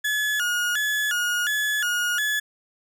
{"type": "tone with vibrato", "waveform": "35% pulse", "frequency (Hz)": 1568, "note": "G6", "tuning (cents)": 0, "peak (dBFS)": -20, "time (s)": [0.04, 2.4], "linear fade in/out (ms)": 10, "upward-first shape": "square", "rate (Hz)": 1.4, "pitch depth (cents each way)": 150, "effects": []}